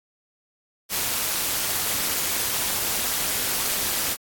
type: noise with amplitude modulation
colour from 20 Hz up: white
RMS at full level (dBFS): -22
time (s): 0.89-4.17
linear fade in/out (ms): 50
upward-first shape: sine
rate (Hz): 214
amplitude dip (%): 60
effects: AAC 64 kbps